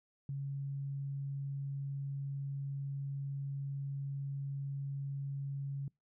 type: tone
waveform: sine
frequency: 138.9 Hz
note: C#3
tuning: 4 cents sharp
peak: -36 dBFS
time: 0.29-5.88 s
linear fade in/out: 2 ms
effects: noise-tail reverb RT60 0.2 s tail -26 dB re dry